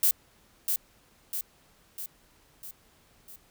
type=noise with echo; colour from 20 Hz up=violet; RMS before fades=-22 dBFS; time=0.03-0.11 s; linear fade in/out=2 ms; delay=650 ms; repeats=5; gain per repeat=-5 dB; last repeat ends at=3.36 s; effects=pink hiss -62 dBFS RMS until 3.5 s